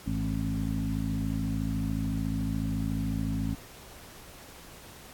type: harmonic tone with a mistuned harmonic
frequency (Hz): 53.9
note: A1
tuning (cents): -35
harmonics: 1 / 2 / 3 / 4 / 5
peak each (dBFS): -34 / -34 / -34 / -34 / -34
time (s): 0.06-3.55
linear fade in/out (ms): 10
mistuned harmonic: 2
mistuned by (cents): -52
effects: pink hiss -49 dBFS RMS until 5.13 s + AAC 64 kbps